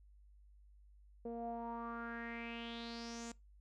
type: tone with low-pass filter sweep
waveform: sawtooth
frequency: 233.1 Hz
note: A#3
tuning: in tune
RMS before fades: -45 dBFS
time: 1.25-3.32 s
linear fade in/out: 5 ms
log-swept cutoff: 530 to 7300 Hz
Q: 5.5
effects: noise-tail reverb RT60 0.2 s tail -22 dB re dry + added 50 Hz sine -60 dBFS peak until 3.6 s